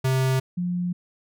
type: tone pair in turn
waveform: square / sine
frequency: 131.3 / 177.45 Hz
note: C3 / F3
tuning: +6 / +28 cents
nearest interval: perfect fourth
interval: 522 cents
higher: second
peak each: -20 / -23 dBFS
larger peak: first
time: 0.04-0.4 / 0.57-0.93 s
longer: neither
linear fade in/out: 10 ms
effects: none